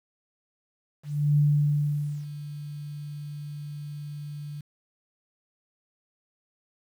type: tone with ADSR envelope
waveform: sine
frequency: 146.83 Hz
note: D3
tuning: in tune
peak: -17 dBFS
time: 1.03-4.61 s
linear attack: 340 ms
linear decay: 880 ms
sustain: -17 dB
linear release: 5 ms
effects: 9-bit